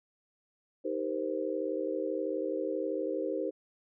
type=chord; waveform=sine; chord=C minor seventh; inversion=first; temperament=just; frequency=314 / 392.4 / 470.9 / 523.3 Hz; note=Eb4 / G4 / Bb4 / C5; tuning=+16 / +2 / +18 / 0 cents; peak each=-36 / -36 / -37 / -35 dBFS; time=0.84-3.51 s; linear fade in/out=20 ms; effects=none